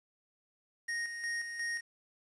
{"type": "tone with tremolo", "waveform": "square", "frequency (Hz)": 1864.7, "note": "A#6", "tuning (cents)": 0, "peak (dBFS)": -34, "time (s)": [0.88, 1.81], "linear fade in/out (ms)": 10, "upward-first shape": "square", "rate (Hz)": 2.8, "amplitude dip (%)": 50, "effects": ["resampled to 22050 Hz", "10-bit"]}